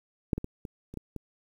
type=clicks; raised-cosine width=3 ms; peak=-12 / -19 / -21 / -25 / -29 / -23 / -24 dBFS; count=7; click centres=0.332 / 0.38 / 0.444 / 0.652 / 0.94 / 0.973 / 1.163 s; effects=9-bit